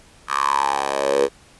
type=tone with high-pass filter sweep; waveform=10% pulse; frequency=69.3 Hz; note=C#2; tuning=in tune; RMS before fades=-20 dBFS; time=0.27-1.29 s; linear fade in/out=50 ms; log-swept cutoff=1300 to 450 Hz; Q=7; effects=pink hiss -50 dBFS RMS until 1.59 s + resampled to 24000 Hz